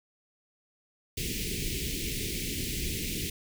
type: band-stop noise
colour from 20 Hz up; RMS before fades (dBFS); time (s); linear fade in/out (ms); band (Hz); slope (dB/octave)
pink; -33; 1.17-3.3; 5; 430 to 2100; 48
effects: none